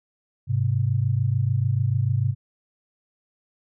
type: tone pair together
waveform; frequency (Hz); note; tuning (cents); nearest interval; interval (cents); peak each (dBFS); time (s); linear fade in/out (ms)
sine; 103.18 / 130; G#2 / C3; -11 / -11; major third; 400; -22; 0.47-2.35; 50
effects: none